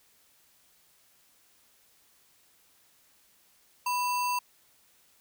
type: tone with sample-and-hold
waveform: sine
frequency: 987.8 Hz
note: B5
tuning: in tune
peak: -26 dBFS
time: 3.86-4.39 s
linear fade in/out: 5 ms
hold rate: 3675 Hz
effects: white hiss -64 dBFS RMS until 5.2 s